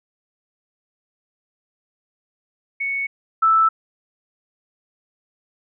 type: tone pair in turn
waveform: sine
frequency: 2217 / 1318.2 Hz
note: C#7 / E6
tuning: 0 / 0 cents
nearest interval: major sixth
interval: 900 cents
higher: first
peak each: -21 / -12 dBFS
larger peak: second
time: 2.8-3.07 / 3.42-3.69 s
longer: neither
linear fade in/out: 10 ms
effects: none